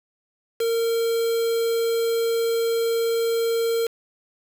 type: tone with quantisation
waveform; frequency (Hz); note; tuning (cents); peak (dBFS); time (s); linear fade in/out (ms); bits
triangle; 459.6; A#4; -25; -18; 0.6-3.87; 5; 5
effects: none